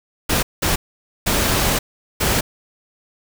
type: noise bursts at uneven times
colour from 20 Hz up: pink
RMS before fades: -18 dBFS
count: 4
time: 0.29-0.43 / 0.62-0.76 / 1.26-1.79 / 2.2-2.41 s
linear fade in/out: 10 ms
effects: none